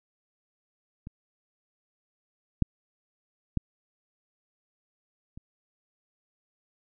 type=clicks; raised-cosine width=5 ms; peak=-27 / -9 / -13 / -30 dBFS; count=4; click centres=1.071 / 2.623 / 3.573 / 5.375 s; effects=none